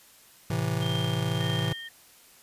square chord, A minor, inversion none, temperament just, 110 / 132 / 165 Hz, A2 / C3 / E3, 0 / +16 / +2 cents, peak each -31 dBFS, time 0.5-1.73 s, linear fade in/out 5 ms
sine tone with tremolo, 3177 Hz, G7, 23 cents sharp, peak -32 dBFS, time 0.81-1.88 s, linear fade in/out 10 ms, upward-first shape triangle, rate 1.7 Hz, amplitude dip 65%
sine tone, 1836 Hz, A#6, 27 cents flat, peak -40 dBFS, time 1.4-1.89 s, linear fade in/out 5 ms
effects white hiss -55 dBFS RMS until 2.42 s + resampled to 32000 Hz

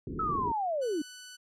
white low-pass noise, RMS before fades -37 dBFS, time 0.07-0.52 s, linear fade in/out 2 ms, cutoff 440 Hz, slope 96 dB/octave
sine linear sweep, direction down, 1326 to 277.2 Hz, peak -28 dBFS, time 0.19-1.02 s, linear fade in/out 5 ms
5% pulse tone, 1492 Hz, F#6, 14 cents sharp, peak -31 dBFS, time 0.81-1.37 s, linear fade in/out 20 ms
effects low-pass 7000 Hz 12 dB/octave

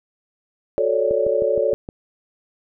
sine chord, D major seventh, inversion first, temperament equal, 370 / 440 / 554.4 / 587.3 Hz, F#4 / A4 / C#5 / D5, 0 / 0 / 0 / 0 cents, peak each -26 / -21 / -20 / -23 dBFS, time 0.78-1.74 s, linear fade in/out 0 ms
click train, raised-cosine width 2 ms, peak -18 dBFS, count 6, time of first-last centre 1.11-1.889 s, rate 6.42 Hz
effects none

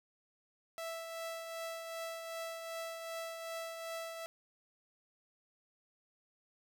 sawtooth tone with tremolo, 659.3 Hz, E5, in tune, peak -35 dBFS, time 0.78-4.26 s, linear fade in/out 0 ms, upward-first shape triangle, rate 2.6 Hz, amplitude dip 45%, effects none

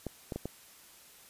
clicks, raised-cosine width 2 ms, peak -22 dBFS, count 4, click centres 0.067 / 0.322 / 0.36 / 0.456 s, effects white hiss -56 dBFS RMS until 1.29 s + resampled to 32000 Hz

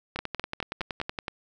two click trains, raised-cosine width 0.3 ms, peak -15 / -14 dBFS, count 13 / 5, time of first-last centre 0.16-1.281 / 0.19-1.015 s, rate 10.7 / 4.85 Hz, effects none

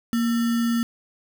sine tone with sample-and-hold, 233.7 Hz, A#3, 5 cents sharp, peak -19 dBFS, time 0.13-0.83 s, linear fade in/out 0 ms, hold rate 1575 Hz, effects none

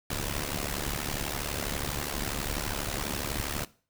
pink noise with amplitude modulation, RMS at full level -29 dBFS, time 0.1-3.65 s, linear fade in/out 5 ms, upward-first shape sine, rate 72.2 Hz, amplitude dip 85%, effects noise-tail reverb RT60 0.4 s tail -19 dB re dry

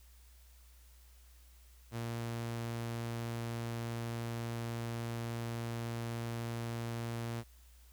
sawtooth tone, 116.54 Hz, A#2, in tune, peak -33 dBFS, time 1.91-7.44 s, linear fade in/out 50 ms, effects added 60 Hz sine -57 dBFS peak until 7.92 s + white hiss -66 dBFS RMS until 7.92 s

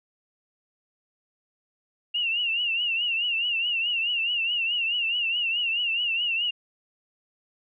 sine tone with vibrato, 2794 Hz, F7, in tune, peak -23 dBFS, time 2.14-6.51 s, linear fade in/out 10 ms, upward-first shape triangle, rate 4.7 Hz, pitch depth 110 cents each way, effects none

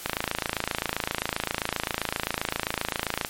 click train, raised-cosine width 0.3 ms, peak -8 dBFS, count 89, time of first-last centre 0.06-3.248 s, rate 27.6 Hz, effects white hiss -40 dBFS RMS until 3.29 s + MP3 64 kbps

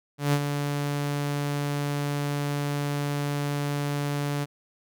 sawtooth tone with ADSR envelope, 144.2 Hz, D3, 31 cents flat, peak -15 dBFS, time 0.18-4.46 s, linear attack 150 ms, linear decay 58 ms, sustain -7 dB, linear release 30 ms, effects none

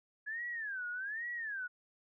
sine tone with vibrato, 1670 Hz, G#6, 9 cents sharp, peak -37 dBFS, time 0.26-1.68 s, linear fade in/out 20 ms, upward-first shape sine, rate 1.2 Hz, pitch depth 250 cents each way, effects none

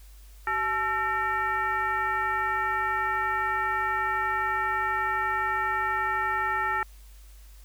sine tone with frequency modulation, 1344 Hz, E6, 33 cents sharp, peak -24 dBFS, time 0.47-6.83 s, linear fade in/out 2 ms, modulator 481 Hz, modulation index 1.3, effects added 50 Hz sine -46 dBFS peak until 7.64 s + white hiss -58 dBFS RMS until 7.64 s

